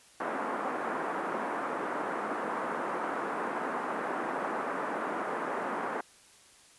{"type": "band-pass noise", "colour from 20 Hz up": "white", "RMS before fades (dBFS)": -34, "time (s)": [0.2, 6.01], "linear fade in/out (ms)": 5, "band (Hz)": [220, 1400], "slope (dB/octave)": 24, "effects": ["white hiss -58 dBFS RMS until 6.78 s", "resampled to 24000 Hz"]}